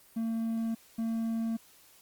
triangle tone pair in turn, 226.5 / 226.5 Hz, A#3 / A#3, -50 / -50 cents, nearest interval unison, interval 0 cents, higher neither, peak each -27 dBFS, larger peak neither, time 0.16-0.75 / 0.98-1.57 s, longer neither, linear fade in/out 10 ms, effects white hiss -59 dBFS RMS until 2.01 s + Opus 32 kbps

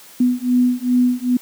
sine beating tone pair, 246.9 / 249.4 Hz, B3 / B3, 0 / +17 cents, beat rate 2.5 Hz, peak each -16 dBFS, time 0.2-1.37 s, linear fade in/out 5 ms, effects white hiss -43 dBFS RMS until 1.41 s + high-pass 150 Hz 12 dB/octave

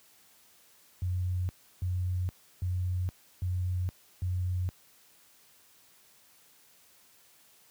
sine tone bursts, 90.7 Hz, F#2, 34 cents flat, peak -27 dBFS, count 5, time 1.02-4.69 s, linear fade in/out 0 ms, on 470 ms, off 330 ms, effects white hiss -61 dBFS RMS until 7.7 s + high-pass 60 Hz 12 dB/octave

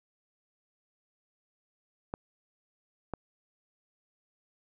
clicks, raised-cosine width 1 ms, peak -20 dBFS, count 2, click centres 2.139 / 3.137 s, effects none

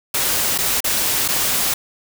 white noise with dropouts, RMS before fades -19 dBFS, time 0.14-1.74 s, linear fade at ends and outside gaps 5 ms, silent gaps 0.579-0.585 / 0.805-0.842 / 1.28-1.285 s, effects none

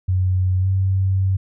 sine tone with pitch glide, 92.5 to 95.43 Hz, F#2 to G2, 0 to -46 cents, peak -15 dBFS, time 0.08-1.37 s, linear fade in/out 10 ms, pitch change +54 cents, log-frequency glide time 0.6-0.67 s, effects none

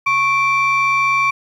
sine tone pair together, 1101 / 2343 Hz, C#6 / D7, -12 / -5 cents, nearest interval octave + minor second, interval 1307 cents, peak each -14 dBFS, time 0.06-1.31 s, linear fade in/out 10 ms, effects tanh soft clip ceiling -9 dBFS + 8-bit

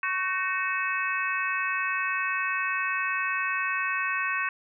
harmonic tone with a mistuned harmonic, 370 Hz, F#4, in tune, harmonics 3 / 4 / 5 / 6 / 7, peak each -31 / -31 / -32 / -37 / -31 dBFS, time 0.03-4.49 s, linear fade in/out 2 ms, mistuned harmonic 4, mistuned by +52 cents, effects none

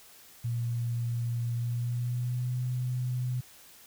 sine tone with pitch glide, 118.4 to 125.44 Hz, A#2 to B2, +27 to +27 cents, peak -28 dBFS, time 0.44-3.41 s, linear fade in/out 10 ms, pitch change +100 cents, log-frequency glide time 1.55-2.58 s, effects white hiss -54 dBFS RMS until 3.86 s

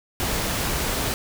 pink noise, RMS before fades -25 dBFS, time 0.2-1.14 s, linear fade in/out 0 ms, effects none

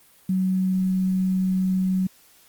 sine tone with quantisation, 187.1 Hz, F#3, 20 cents sharp, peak -19 dBFS, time 0.29-2.07 s, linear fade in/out 5 ms, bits 8, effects white hiss -55 dBFS RMS until 2.48 s + Opus 32 kbps

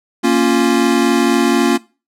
square chord, Bb minor, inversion none, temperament equal, 233.1 / 277.2 / 349.2 Hz, Bb3 / Db4 / F4, 0 / 0 / 0 cents, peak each -16 dBFS, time 0.23-1.78 s, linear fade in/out 20 ms, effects noise-tail reverb RT60 0.3 s tail -20 dB re dry + low-pass 11000 Hz 12 dB/octave

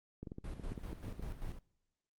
clicks, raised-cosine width 3 ms, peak -31 dBFS, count 10, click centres 0.23 / 0.272 / 0.319 / 0.384 / 0.597 / 0.719 / 0.778 / 0.93 / 1.082 / 1.196 s
brown noise with tremolo, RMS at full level -42 dBFS, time 0.44-1.59 s, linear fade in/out 5 ms, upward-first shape square, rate 5.1 Hz, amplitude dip 55%
effects noise-tail reverb RT60 0.9 s tail -25 dB re dry + Opus 32 kbps

